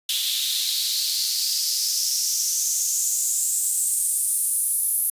white noise with high-pass filter sweep, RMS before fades -23 dBFS, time 0.09-5.1 s, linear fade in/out 2 ms, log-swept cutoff 3400 to 11000 Hz, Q 4.7, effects resampled to 32000 Hz

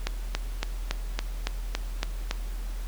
click train, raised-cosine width 0.2 ms, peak -10 dBFS, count 9, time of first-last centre 0.07-2.311 s, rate 3.57 Hz, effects added 41 Hz sine -30 dBFS peak until 2.87 s + pink hiss -48 dBFS RMS until 2.87 s

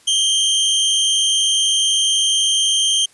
sawtooth tone pair together, 2960 / 3168 Hz, F#7 / G7, 0 / +18 cents, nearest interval minor second, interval 118 cents, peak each -21 / -11 dBFS, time 0.07-3.06 s, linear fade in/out 10 ms, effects white hiss -51 dBFS RMS until 3.13 s + resampled to 24000 Hz

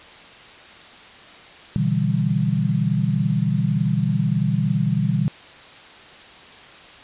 sine chord, E minor seventh, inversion second, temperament equal, 123.47 / 146.83 / 164.81 / 196 Hz, B2 / D3 / E3 / G3, 0 / 0 / 0 / 0 cents, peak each -23 dBFS, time 1.76-5.28 s, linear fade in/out 0 ms, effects white hiss -43 dBFS RMS until 7.03 s + resampled to 8000 Hz

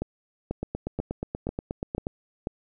two click trains, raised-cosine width 2 ms, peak -15 / -16 dBFS, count 6 / 13, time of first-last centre 0.02-2.471 / 0.63-2.069 s, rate 2.04 / 8.34 Hz, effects none

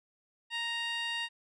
15% pulse tone with band-pass filter, 932.3 Hz, A#5, in tune, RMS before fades -35 dBFS, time 0.5-1.29 s, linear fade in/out 50 ms, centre 2800 Hz, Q 1, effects resampled to 22050 Hz

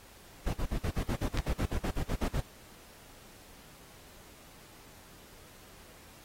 brown noise bursts, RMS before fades -30 dBFS, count 16, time 0.46-2.41 s, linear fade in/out 10 ms, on 75 ms, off 50 ms
clicks, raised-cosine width 0.2 ms, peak -17 dBFS, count 2, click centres 1.374 / 1.387 s
effects pink hiss -55 dBFS RMS until 6.24 s + AAC 48 kbps

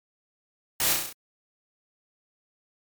white noise with echo, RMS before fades -25 dBFS, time 0.8-0.93 s, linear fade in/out 2 ms, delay 33 ms, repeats 6, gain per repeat -3 dB, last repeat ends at 1.128 s, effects MP3 96 kbps

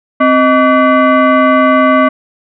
sine tone with frequency modulation, 261.6 Hz, C4, in tune, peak -5 dBFS, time 0.2-2.09 s, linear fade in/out 10 ms, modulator 885 Hz, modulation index 1.4, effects none

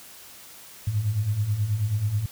sine beating tone pair, 98.6 / 107.9 Hz, G2 / A2, +11 / -33 cents, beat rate 9.3 Hz, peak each -29 / -23 dBFS, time 0.87-2.26 s, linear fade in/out 5 ms, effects white hiss -46 dBFS RMS until 2.31 s

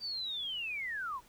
sine linear sweep, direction down, 4699 to 927 Hz, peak -35 dBFS, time 0-1.21 s, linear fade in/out 50 ms, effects pink hiss -62 dBFS RMS until 1.28 s

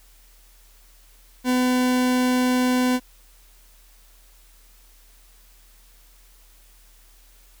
40% pulse tone, 251.7 Hz, B3, 33 cents sharp, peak -17 dBFS, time 1.44-3 s, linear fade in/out 50 ms, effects added 40 Hz sine -51 dBFS peak until 7.6 s + white hiss -56 dBFS RMS until 7.6 s

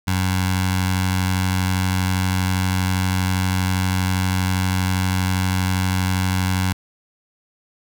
15% pulse tone with notch filter, 92.5 Hz, F#2, in tune, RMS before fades -20 dBFS, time 0.07-6.73 s, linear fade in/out 10 ms, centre 390 Hz, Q 0.53, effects none

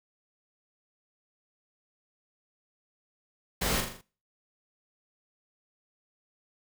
pink noise with echo, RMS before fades -29 dBFS, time 3.61-3.81 s, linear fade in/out 10 ms, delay 41 ms, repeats 5, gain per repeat -5 dB, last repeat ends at 4.015 s, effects noise-tail reverb RT60 0.4 s tail -22 dB re dry

